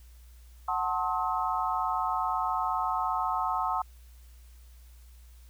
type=chord; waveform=sine; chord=F# diminished seventh; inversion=none; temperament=just; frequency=740 / 888 / 1065.6 / 1278.7 Hz; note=F#5 / A5 / C6 / Eb6; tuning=0 / +16 / +31 / +47 cents; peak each=-32 dBFS; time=0.68-3.82 s; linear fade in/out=5 ms; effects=added 60 Hz sine -49 dBFS peak until 5.49 s + white hiss -63 dBFS RMS until 5.49 s